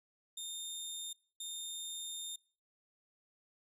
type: tone bursts at uneven times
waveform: 20% pulse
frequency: 3641 Hz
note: A#7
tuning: 41 cents flat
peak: -35 dBFS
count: 2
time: 0.37-1.13 / 1.4-2.36 s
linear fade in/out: 5 ms
effects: noise-tail reverb RT60 0.4 s tail -20 dB re dry